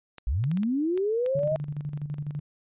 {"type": "clicks", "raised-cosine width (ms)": 0.2, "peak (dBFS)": -24, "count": 7, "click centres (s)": [0.183, 0.44, 0.515, 0.573, 0.633, 0.976, 1.262]}
{"type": "linear sweep", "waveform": "sine", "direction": "up", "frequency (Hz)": [49, 642], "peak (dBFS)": -23, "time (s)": [0.27, 1.56], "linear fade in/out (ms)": 0}
{"type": "tone with tremolo", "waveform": "sine", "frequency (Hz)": 146.83, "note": "D3", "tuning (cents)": 0, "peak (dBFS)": -28, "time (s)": [1.35, 2.4], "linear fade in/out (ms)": 5, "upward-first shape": "square", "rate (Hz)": 12, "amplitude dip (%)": 60}
{"effects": ["resampled to 8000 Hz"]}